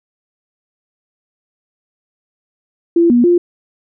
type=tone with pitch steps; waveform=sine; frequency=339.3 / 241.2 / 349.7 Hz; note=F4 / B3 / F4; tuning=-50 / -41 / +2 cents; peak=-7 dBFS; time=2.96-3.38 s; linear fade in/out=5 ms; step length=140 ms; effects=none